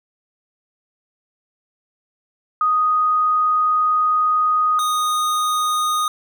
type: tone pair in turn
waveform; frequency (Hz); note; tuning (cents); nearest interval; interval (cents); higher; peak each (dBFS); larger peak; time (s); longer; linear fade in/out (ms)
sine / square; 1244.5 / 1237.3; D#6 / D#6; 0 / -10; unison; 10; first; -14 / -18; first; 2.61-4.79 / 4.79-6.08; first; 2
effects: none